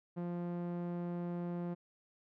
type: tone with low-pass filter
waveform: sawtooth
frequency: 174.3 Hz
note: F3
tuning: 3 cents flat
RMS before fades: -39 dBFS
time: 0.16-1.75 s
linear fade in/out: 20 ms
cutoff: 900 Hz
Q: 0.51
effects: none